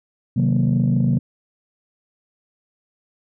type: chord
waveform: sine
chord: C half-diminished seventh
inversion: none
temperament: equal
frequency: 130.81 / 155.56 / 185 / 233.1 Hz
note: C3 / Eb3 / Gb3 / Bb3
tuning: 0 / 0 / 0 / 0 cents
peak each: -17 / -22 / -20 / -20 dBFS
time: 0.36-1.19 s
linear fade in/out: 10 ms
effects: tanh soft clip ceiling -10 dBFS